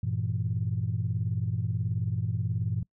sine chord, E diminished, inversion first, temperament equal, 98 / 116.54 / 164.81 Hz, G2 / Bb2 / E3, 0 / 0 / 0 cents, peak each -30 / -29 / -34 dBFS, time 0.03-2.83 s, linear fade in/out 5 ms, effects noise-tail reverb RT60 0.1 s tail -25 dB re dry + tanh soft clip ceiling -18 dBFS

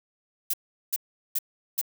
violet noise bursts, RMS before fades -26 dBFS, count 4, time 0.5-1.814 s, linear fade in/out 5 ms, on 36 ms, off 390 ms, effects none

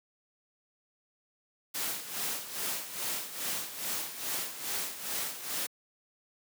white noise with tremolo, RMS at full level -33 dBFS, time 1.74-5.67 s, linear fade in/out 10 ms, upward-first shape sine, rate 2.4 Hz, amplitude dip 70%, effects high-pass 150 Hz 12 dB/octave

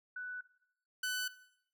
sine / sawtooth tone pair in turn, 1488 / 1499.2 Hz, F#6 / F#6, +9 / +22 cents, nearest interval unison, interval 13 cents, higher second, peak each -39 / -30 dBFS, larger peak second, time 0.16-0.41 / 1.03-1.28 s, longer neither, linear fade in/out 5 ms, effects noise-tail reverb RT60 0.7 s tail -17 dB re dry

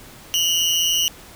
30% pulse tone pair together, 2861 / 3030 Hz, F7 / F#7, +41 / +40 cents, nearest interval minor second, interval 99 cents, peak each -16 / -18 dBFS, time 0.34-1.08 s, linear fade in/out 0 ms, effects pink hiss -43 dBFS RMS until 1.35 s

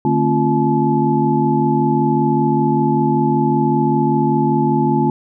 sine tone cluster, 148.3 / 222.4 / 267.6 / 347 / 860 Hz, D3 / A3 / C4 / F4 / A5, +17 / +19 / +39 / -11 / -40 cents, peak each -19 dBFS, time 0.05-5.1 s, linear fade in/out 2 ms, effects none

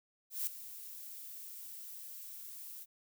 violet noise with ADSR envelope, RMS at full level -34 dBFS, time 0.3-2.86 s, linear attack 170 ms, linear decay 4 ms, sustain -14 dB, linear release 39 ms, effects none

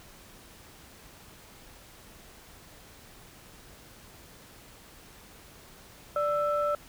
sine tone pair together, 587.3 / 1324.9 Hz, D5 / E6, 0 / +8 cents, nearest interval octave + major second, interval 1408 cents, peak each -26 / -28 dBFS, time 6.16-6.75 s, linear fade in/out 2 ms, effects tanh soft clip ceiling -18 dBFS + pink hiss -52 dBFS RMS until 6.88 s

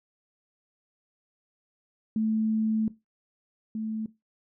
sine tone pair in turn, 219.1 / 219.1 Hz, A3 / A3, -7 / -7 cents, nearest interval unison, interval 0 cents, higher neither, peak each -23 / -29 dBFS, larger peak first, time 2.16-2.88 / 3.75-4.06 s, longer first, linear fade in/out 2 ms, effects noise-tail reverb RT60 0.2 s tail -17 dB re dry

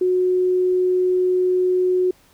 sine tone, 365.9 Hz, F#4, 19 cents flat, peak -15 dBFS, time 0.01-2.11 s, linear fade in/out 5 ms, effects pink hiss -55 dBFS RMS until 2.33 s

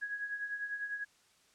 sine tone with tremolo, 1661.2 Hz, G#6, in tune, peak -33 dBFS, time 0.01-1.05 s, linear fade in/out 20 ms, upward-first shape triangle, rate 10 Hz, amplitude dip 70%, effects white hiss -67 dBFS RMS until 1.54 s + low-pass 8000 Hz 12 dB/octave

